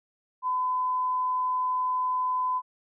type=tone; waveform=sine; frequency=1011 Hz; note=B5; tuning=40 cents sharp; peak=-24 dBFS; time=0.42-2.62 s; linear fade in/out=50 ms; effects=none